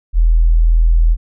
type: tone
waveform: sine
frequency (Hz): 41.05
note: E1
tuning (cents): -6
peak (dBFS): -7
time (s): 0.13-1.17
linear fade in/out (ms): 50
effects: none